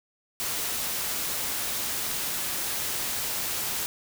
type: noise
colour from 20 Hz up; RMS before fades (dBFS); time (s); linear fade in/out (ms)
white; -30; 0.4-3.86; 0
effects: none